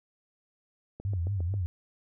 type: click train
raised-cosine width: 2 ms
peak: -28 dBFS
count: 5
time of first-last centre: 1-1.54 s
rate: 7.41 Hz
type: tone with vibrato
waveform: sine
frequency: 92.5 Hz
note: F#2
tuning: in tune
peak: -27 dBFS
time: 1.05-1.66 s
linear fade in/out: 0 ms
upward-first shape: sine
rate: 4.5 Hz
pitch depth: 170 cents each way
effects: none